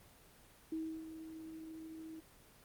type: tone with ADSR envelope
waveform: sine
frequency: 320 Hz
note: D#4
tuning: 49 cents sharp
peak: -36 dBFS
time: 0.72-2.21 s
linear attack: 4 ms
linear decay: 310 ms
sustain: -10 dB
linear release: 19 ms
effects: pink hiss -62 dBFS RMS until 2.64 s + Opus 24 kbps